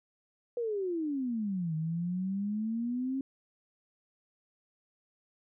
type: exponential two-way sweep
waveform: sine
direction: down then up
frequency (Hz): 489.8 to 155.56 to 272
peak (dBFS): -30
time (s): 0.57-3.21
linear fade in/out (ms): 2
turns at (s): 1.75
effects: none